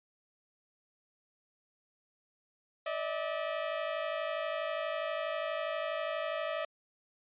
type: tone pair together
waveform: sawtooth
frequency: 590 / 642.3 Hz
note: D5 / E5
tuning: +8 / -45 cents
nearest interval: minor second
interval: 147 cents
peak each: -33 / -31 dBFS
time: 2.86-6.65 s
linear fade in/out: 5 ms
effects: resampled to 8000 Hz